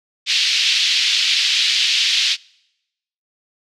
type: band-pass noise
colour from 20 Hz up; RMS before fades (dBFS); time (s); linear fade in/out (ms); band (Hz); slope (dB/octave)
pink; -17; 0.26-2.37; 50; 2800 to 4700; 24
effects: noise-tail reverb RT60 0.9 s tail -26 dB re dry